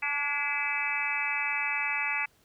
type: harmonic tone with a mistuned harmonic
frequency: 288.7 Hz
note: D4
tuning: 30 cents flat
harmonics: 3 / 4 / 5 / 6 / 7 / 8 / 9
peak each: -37 / -40 / -39 / -39 / -33 / -32 / -33 dBFS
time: 0.02-2.26 s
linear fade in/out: 10 ms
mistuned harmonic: 6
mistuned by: -46 cents
effects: pink hiss -65 dBFS RMS until 2.44 s